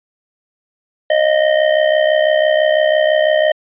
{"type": "tone with amplitude modulation", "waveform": "square", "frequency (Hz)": 619, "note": "D#5", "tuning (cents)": -9, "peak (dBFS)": -8, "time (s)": [1.1, 3.52], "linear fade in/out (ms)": 5, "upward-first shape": "sine", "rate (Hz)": 66, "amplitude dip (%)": 70, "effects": ["resampled to 8000 Hz"]}